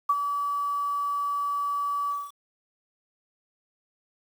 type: tone with ADSR envelope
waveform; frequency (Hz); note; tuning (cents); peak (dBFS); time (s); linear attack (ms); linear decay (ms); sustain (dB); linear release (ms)
sine; 1147; D6; -41; -17; 0.09-2.32; 8; 45; -8; 220
effects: 8-bit